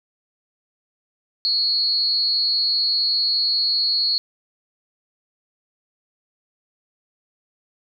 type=tone with amplitude modulation; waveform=sine; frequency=4332 Hz; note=C#8; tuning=41 cents flat; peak=-14 dBFS; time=1.45-4.18 s; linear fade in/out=0 ms; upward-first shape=sine; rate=245 Hz; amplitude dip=70%; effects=none